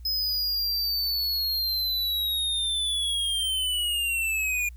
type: linear sweep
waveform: square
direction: down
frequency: 5100 to 2417 Hz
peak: -25 dBFS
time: 0.05-4.69 s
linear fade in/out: 5 ms
effects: added 60 Hz sine -40 dBFS peak until 4.76 s + white hiss -66 dBFS RMS until 4.76 s